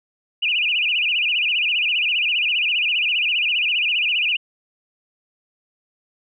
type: tone with vibrato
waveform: sine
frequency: 2669 Hz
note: E7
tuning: 21 cents sharp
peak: -17 dBFS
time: 0.42-4.37 s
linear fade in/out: 10 ms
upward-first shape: sine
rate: 15 Hz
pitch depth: 190 cents each way
effects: none